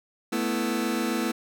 sawtooth chord, A suspended second, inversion none, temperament just, 220 / 247.5 / 330 Hz, A3 / B3 / E4, 0 / +4 / +2 cents, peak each -25 dBFS, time 0.32-1.32 s, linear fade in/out 10 ms, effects none

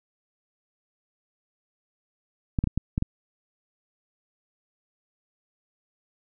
clicks, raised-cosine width 5 ms, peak -11 dBFS, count 6, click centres 2.588 / 2.64 / 2.673 / 2.776 / 2.979 / 3.024 s, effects none

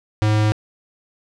square tone, 107 Hz, A2, 48 cents flat, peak -15 dBFS, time 0.22-0.52 s, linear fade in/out 0 ms, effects low-pass 6000 Hz 12 dB/octave

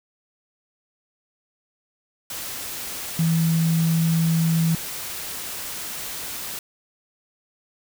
sine tone in noise, 164 Hz, E3, 9 cents flat, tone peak -17 dBFS, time 3.19-4.75 s, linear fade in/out 2 ms, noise white, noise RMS -32 dBFS, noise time 2.3-6.59 s, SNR +12 dB, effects none

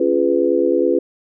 sine chord, C# dominant seventh, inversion none, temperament just, 277.2 / 346.5 / 415.8 / 498.9 Hz, C#4 / E#4 / G#4 / B4, 0 / -14 / +2 / +17 cents, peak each -21 / -17 / -20 / -18 dBFS, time 0-0.99 s, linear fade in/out 5 ms, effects none

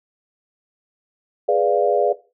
sine chord, G# diminished seventh, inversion none, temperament equal, 415.3 / 493.9 / 587.3 / 698.5 Hz, G#4 / B4 / D5 / F5, 0 / 0 / 0 / 0 cents, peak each -20 / -20 / -19 / -21 dBFS, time 1.48-2.13 s, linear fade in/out 10 ms, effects noise-tail reverb RT60 0.3 s tail -17 dB re dry

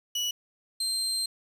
30% pulse tone pair in turn, 2940 / 4158 Hz, F#7 / C8, -12 / -12 cents, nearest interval tritone, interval 600 cents, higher second, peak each -24 dBFS, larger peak neither, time 0.15-0.31 / 0.8-1.26 s, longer second, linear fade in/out 5 ms, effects resampled to 32000 Hz + 9-bit

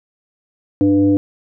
sine tone with frequency modulation, 297.5 Hz, D4, 22 cents sharp, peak -10 dBFS, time 0.81-1.17 s, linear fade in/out 0 ms, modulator 197 Hz, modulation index 0.58, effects none

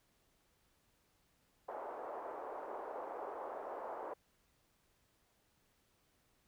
white band-pass noise, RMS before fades -45 dBFS, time 1.68-4.14 s, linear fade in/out 10 ms, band 410 to 940 Hz, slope 24 dB/octave, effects pink hiss -75 dBFS RMS until 6.47 s

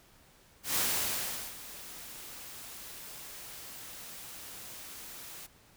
white noise with ADSR envelope, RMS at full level -29 dBFS, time 0.63-5.47 s, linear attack 130 ms, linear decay 780 ms, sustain -17 dB, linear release 17 ms, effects pink hiss -61 dBFS RMS until 5.76 s

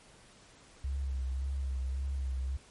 sine tone with vibrato, 66.7 Hz, C2, 34 cents sharp, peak -31 dBFS, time 0.84-2.57 s, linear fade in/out 5 ms, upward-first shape sine, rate 1.8 Hz, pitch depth 46 cents each way, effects pink hiss -58 dBFS RMS until 2.7 s + MP3 48 kbps

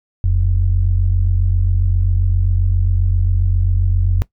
sine tone pair together, 42.8 / 90.3 Hz, F1 / F#2, -34 / -42 cents, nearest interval octave + minor second, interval 1292 cents, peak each -14 dBFS, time 0.24-4.22 s, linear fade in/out 0 ms, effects noise-tail reverb RT60 0.1 s tail -19 dB re dry + tanh soft clip ceiling -4 dBFS

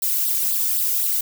violet noise with flanger, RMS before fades -21 dBFS, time 0.02-1.21 s, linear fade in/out 5 ms, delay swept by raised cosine 0.22 to 1.42 ms, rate 3.9 Hz, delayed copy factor +1, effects none

